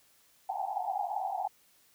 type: band-pass noise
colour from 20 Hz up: pink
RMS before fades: -34 dBFS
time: 0.49-1.48 s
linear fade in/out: 5 ms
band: 730 to 850 Hz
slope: 96 dB/octave
effects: white hiss -65 dBFS RMS until 1.94 s

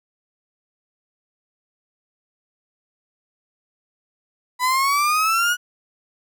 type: exponential sweep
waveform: 35% pulse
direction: up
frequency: 989 to 1469 Hz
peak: -15 dBFS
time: 4.59-5.57 s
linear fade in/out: 50 ms
effects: none

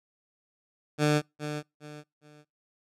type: tone with echo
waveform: 15% pulse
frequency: 149.6 Hz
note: D3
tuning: 32 cents sharp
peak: -15 dBFS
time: 0.98-1.22 s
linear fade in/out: 50 ms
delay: 410 ms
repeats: 3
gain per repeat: -10 dB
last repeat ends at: 2.45 s
effects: noise-tail reverb RT60 0.2 s tail -24 dB re dry + low-pass 9000 Hz 12 dB/octave

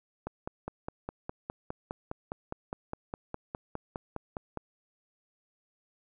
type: click train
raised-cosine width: 1 ms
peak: -21 dBFS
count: 22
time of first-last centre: 0.27-4.573 s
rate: 4.88 Hz
effects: none

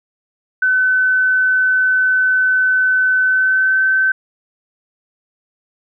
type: tone with pitch glide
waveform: sine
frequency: 1514 to 1536.9 Hz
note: F#6 to G6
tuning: +39 to -35 cents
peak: -11 dBFS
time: 0.62-4.12 s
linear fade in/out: 5 ms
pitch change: +26 cents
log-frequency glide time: 3.23-3.82 s
effects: none

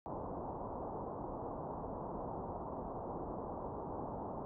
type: low-pass noise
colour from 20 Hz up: white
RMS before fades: -43 dBFS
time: 0.06-4.45 s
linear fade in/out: 0 ms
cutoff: 1000 Hz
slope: 48 dB/octave
effects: none

